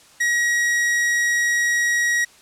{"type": "tone", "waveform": "45% pulse", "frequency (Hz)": 1903, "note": "A#6", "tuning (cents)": 35, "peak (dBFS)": -17, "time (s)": [0.2, 2.25], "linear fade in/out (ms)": 10, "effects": ["white hiss -50 dBFS RMS until 2.41 s", "low-pass 9000 Hz 12 dB/octave"]}